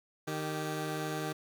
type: tone pair together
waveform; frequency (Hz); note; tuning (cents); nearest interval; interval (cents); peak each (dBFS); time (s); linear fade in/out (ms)
15% pulse; 154.24 / 390; D#3 / G4; -15 / -9; octave + major third; 1606; -29 / -32; 0.27-1.33; 10
effects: none